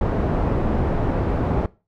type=low-pass noise; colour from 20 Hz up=pink; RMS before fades=-21 dBFS; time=0.01-1.66 s; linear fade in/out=2 ms; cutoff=770 Hz; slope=12 dB/octave; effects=noise-tail reverb RT60 0.3 s tail -20 dB re dry